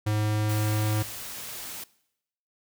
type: tone with pitch glide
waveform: square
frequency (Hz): 106.3 to 106.98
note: G#2 to A2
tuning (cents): +41 to -48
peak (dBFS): -24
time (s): 0.06-1.03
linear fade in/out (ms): 10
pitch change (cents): +11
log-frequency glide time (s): 0.17-0.82
type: noise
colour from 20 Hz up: white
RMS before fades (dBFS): -38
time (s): 0.49-1.84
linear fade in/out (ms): 5
effects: noise-tail reverb RT60 0.8 s tail -21 dB re dry